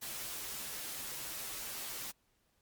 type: noise with comb filter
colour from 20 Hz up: white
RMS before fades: -42 dBFS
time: 0.01-2.12 s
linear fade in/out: 20 ms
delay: 11 ms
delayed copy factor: -0.65
effects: pink hiss -75 dBFS RMS until 2.61 s + MP3 96 kbps